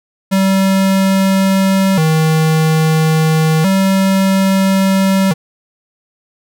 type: tone with vibrato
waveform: square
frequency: 174.61 Hz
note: F3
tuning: in tune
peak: -10 dBFS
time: 0.31-5.34 s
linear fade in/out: 20 ms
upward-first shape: square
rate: 0.3 Hz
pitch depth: 170 cents each way
effects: none